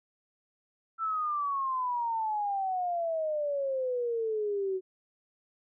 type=exponential sweep; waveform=sine; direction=down; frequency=1341 to 370.7 Hz; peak=-28 dBFS; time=0.98-4.81 s; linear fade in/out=50 ms; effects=none